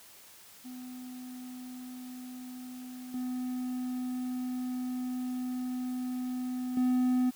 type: tone with level steps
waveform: triangle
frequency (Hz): 251.9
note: B3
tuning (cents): +34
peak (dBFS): -39 / -30 / -22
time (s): 0.64-7.31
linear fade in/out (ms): 20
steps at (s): 3.14 / 6.77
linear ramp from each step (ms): 2
effects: white hiss -54 dBFS RMS until 7.35 s + high-pass 60 Hz 12 dB/octave